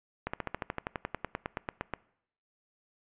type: slowing click train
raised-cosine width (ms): 0.5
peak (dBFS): -17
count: 19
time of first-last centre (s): 0.27-1.937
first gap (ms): 65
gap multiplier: 1.04
effects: noise-tail reverb RT60 0.7 s tail -22 dB re dry + resampled to 8000 Hz